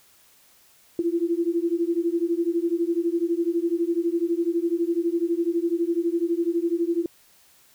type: beating tone pair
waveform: sine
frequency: 333.7 / 345.7 Hz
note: E4 / F4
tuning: +21 / -18 cents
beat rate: 12 Hz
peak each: -24 dBFS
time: 0.99-7.06 s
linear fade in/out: 2 ms
effects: white hiss -57 dBFS RMS until 7.74 s